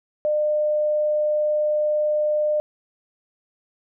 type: tone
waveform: sine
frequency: 603 Hz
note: D5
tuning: 46 cents sharp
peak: -18 dBFS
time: 0.25-2.6 s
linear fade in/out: 0 ms
effects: none